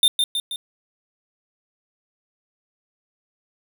square tone with echo, 3612 Hz, A7, 45 cents sharp, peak -12 dBFS, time 0.03-0.08 s, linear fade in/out 2 ms, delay 160 ms, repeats 3, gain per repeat -5 dB, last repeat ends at 0.56 s, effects 9-bit

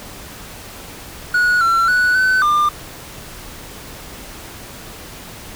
triangle tone with pitch steps, 1459 / 1354 / 1478 / 1516 / 1197 Hz, F#6 / E6 / F#6 / F#6 / D6, -25 / +46 / -2 / +42 / +33 cents, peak -10 dBFS, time 1.34-2.69 s, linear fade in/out 5 ms, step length 270 ms, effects pink hiss -35 dBFS RMS until 5.55 s

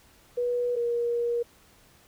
sine tone pair in turn, 486.8 / 474 Hz, B4 / A#4, -25 / +29 cents, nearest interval unison, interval 46 cents, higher first, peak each -24 dBFS, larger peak neither, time 0.37-0.76 / 0.76-1.43 s, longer second, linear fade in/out 10 ms, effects pink hiss -58 dBFS RMS until 2.07 s

